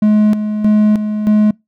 triangle tone with tremolo, 211.9 Hz, G#3, 35 cents sharp, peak -5 dBFS, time 0.02-1.51 s, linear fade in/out 5 ms, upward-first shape square, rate 1.6 Hz, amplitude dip 60%, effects noise-tail reverb RT60 0.2 s tail -25 dB re dry

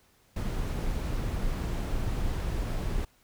brown noise, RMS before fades -30 dBFS, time 0.36-3.05 s, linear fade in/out 5 ms, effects pink hiss -64 dBFS RMS until 3.23 s

